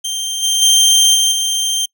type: tone with level steps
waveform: 25% pulse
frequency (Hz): 3157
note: G7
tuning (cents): +12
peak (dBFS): -15 / -9 / -4 / -7 / -11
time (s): 0.04-1.86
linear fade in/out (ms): 10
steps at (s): 0.42 / 0.61 / 1.14 / 1.31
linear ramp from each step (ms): 20
effects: noise-tail reverb RT60 0.1 s tail -26 dB re dry